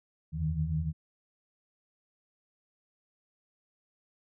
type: tone cluster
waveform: sine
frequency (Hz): 79.3 / 89.6 / 151.7 / 158.5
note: D#2 / F2 / D#3 / D#3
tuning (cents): +33 / +45 / -44 / +32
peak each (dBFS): -33 / -40 / -35 / -31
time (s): 0.32-0.93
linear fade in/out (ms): 50
effects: none